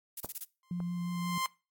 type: noise bursts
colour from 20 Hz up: violet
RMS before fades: -38 dBFS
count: 5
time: 0.17-0.441 s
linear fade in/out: 5 ms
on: 35 ms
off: 24 ms
type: clicks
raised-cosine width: 1 ms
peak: -24 / -31 dBFS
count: 2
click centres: 0.246 / 0.803 s
type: tone with exponential growth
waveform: sawtooth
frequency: 1046.5 Hz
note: C6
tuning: in tune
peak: -25 dBFS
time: 0.63-1.46 s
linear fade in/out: 1 ms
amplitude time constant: 180 ms
type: tone with vibrato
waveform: sine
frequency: 175.2 Hz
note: F3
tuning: 6 cents sharp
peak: -32 dBFS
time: 0.71-1.38 s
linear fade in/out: 2 ms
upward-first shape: sine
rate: 5.6 Hz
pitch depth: 14 cents each way
effects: noise-tail reverb RT60 0.3 s tail -22 dB re dry + AAC 64 kbps